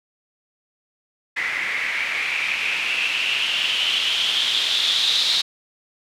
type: noise with low-pass filter sweep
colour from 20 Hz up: blue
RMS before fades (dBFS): -22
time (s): 1.36-5.42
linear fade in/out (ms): 10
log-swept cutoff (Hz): 2000 to 3900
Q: 6.5
effects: none